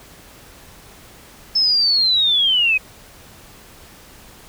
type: linear sweep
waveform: sine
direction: down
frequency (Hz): 5274 to 2489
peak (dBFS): -13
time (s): 1.55-2.78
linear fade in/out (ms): 10
effects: pink hiss -44 dBFS RMS until 4.48 s